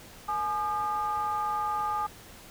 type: ring-modulated tone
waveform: triangle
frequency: 186.6 Hz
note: F#3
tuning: 15 cents sharp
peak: -22 dBFS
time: 0.28-2.07 s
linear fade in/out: 10 ms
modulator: 1030 Hz
effects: pink hiss -49 dBFS RMS until 2.5 s